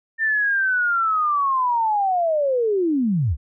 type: linear sweep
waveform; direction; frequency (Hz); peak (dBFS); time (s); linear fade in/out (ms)
sine; down; 1805 to 57.5; -17; 0.18-3.37; 50
effects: none